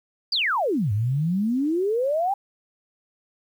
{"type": "exponential two-way sweep", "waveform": "sine", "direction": "down then up", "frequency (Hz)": [4978, 98.4, 818], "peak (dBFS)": -20, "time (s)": [0.32, 2.34], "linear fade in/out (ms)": 5, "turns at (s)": 0.92, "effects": ["9-bit"]}